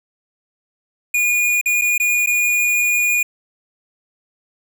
square tone with dropouts, 2442 Hz, D#7, 33 cents flat, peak -15 dBFS, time 1.14-3.23 s, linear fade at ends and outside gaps 5 ms, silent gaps 1.613-1.658 / 1.814-1.818 / 1.98-1.999 / 2.262-2.271 s, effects 9-bit

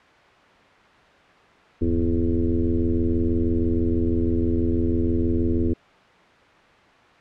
sine tone with frequency modulation, 162.6 Hz, E3, 23 cents flat, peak -18 dBFS, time 1.81-5.74 s, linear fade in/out 10 ms, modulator 86.2 Hz, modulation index 2.6, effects white hiss -51 dBFS RMS until 7.2 s + low-pass 2000 Hz 12 dB/octave

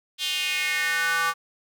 square tone with high-pass filter sweep, 166 Hz, E3, 12 cents sharp, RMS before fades -25 dBFS, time 0.18-1.34 s, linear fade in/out 50 ms, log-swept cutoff 3300 to 1200 Hz, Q 4, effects none

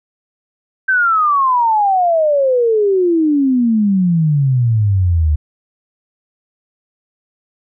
sine exponential sweep, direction down, 1568 to 73.42 Hz, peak -10 dBFS, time 0.88-5.36 s, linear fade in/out 10 ms, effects none

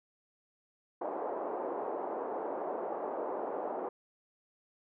pink band-pass noise, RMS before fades -37 dBFS, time 1.01-3.89 s, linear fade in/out 5 ms, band 370 to 910 Hz, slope 24 dB/octave, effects none

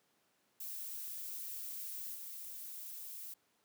violet noise with level steps, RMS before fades -44 / -47 dBFS, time 0.6-3.34 s, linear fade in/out 5 ms, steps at 2.14 s, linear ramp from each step 10 ms, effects pink hiss -75 dBFS RMS until 3.64 s + high-pass 200 Hz 12 dB/octave

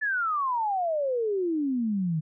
sine exponential sweep, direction down, 1760 to 151.4 Hz, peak -24 dBFS, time 0.01-2.21 s, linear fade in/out 20 ms, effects none

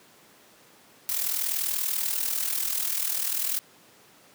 blue noise with amplitude modulation, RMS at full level -25 dBFS, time 1.09-3.59 s, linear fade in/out 0 ms, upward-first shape sine, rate 40.4 Hz, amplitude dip 65%, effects pink hiss -55 dBFS RMS until 4.34 s + high-pass 200 Hz 12 dB/octave

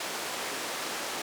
pink band-pass noise, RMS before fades -35 dBFS, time 0-1.22 s, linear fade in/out 5 ms, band 400 to 9700 Hz, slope 12 dB/octave, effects none

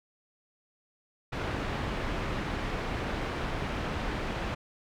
pink low-pass noise, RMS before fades -33 dBFS, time 1.32-4.55 s, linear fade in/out 10 ms, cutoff 2500 Hz, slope 12 dB/octave, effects none

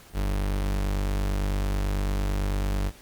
40% pulse tone, 49 Hz, G1, in tune, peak -23 dBFS, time 0.13-2.92 s, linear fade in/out 50 ms, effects pink hiss -51 dBFS RMS until 3.01 s + Opus 48 kbps

